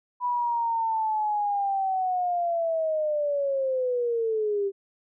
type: linear sweep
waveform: sine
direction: down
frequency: 987.8 to 389.8 Hz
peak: -23 dBFS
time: 0.2-4.72 s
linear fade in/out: 50 ms
effects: none